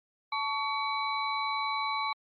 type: tone cluster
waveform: sine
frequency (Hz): 875 / 1125 / 2265 / 3983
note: A5 / C#6 / C#7 / B7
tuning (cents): -10 / +25 / +37 / +14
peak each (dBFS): -34 / -32 / -36 / -38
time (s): 0.32-2.13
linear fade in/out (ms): 5
effects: Opus 48 kbps